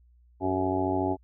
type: harmonic tone with a mistuned harmonic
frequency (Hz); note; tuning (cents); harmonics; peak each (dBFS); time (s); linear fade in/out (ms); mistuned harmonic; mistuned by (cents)
93.8; F#2; +24; 1 / 2 / 3 / 4 / 5 / 6 / 7 / 8 / 9; -34 / -41 / -29 / -30 / -41 / -41 / -33 / -36 / -32; 0.4-1.17; 50; 5; -87
effects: added 60 Hz sine -56 dBFS peak until 1.23 s